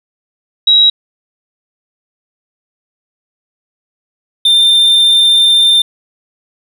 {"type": "tone pair in turn", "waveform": ["sine", "triangle"], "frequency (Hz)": [3852, 3592], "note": ["B7", "A7"], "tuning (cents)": [-44, 35], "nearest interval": "minor second", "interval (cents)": 121, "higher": "first", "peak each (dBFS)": -4, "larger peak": "neither", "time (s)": [[0.67, 0.9], [4.45, 5.82]], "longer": "second", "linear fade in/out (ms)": 5, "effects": []}